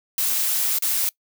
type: noise with dropouts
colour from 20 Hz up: blue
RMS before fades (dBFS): -22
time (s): 0.18-1.09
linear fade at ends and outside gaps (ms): 1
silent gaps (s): 0.786-0.823
effects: noise-tail reverb RT60 0.1 s tail -23 dB re dry